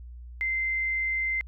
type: tone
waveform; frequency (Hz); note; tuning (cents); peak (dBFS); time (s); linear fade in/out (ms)
sine; 2079; C7; -12; -25; 0.41-1.41; 0
effects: added 60 Hz sine -40 dBFS peak until 1.47 s